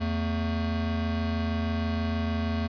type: tone pair together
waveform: square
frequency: 83.57 / 224.4 Hz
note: E2 / A3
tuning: +24 / +34 cents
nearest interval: octave + perfect fourth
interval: 1710 cents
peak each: -29 / -30 dBFS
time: 0-2.68 s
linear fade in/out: 20 ms
effects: resampled to 11025 Hz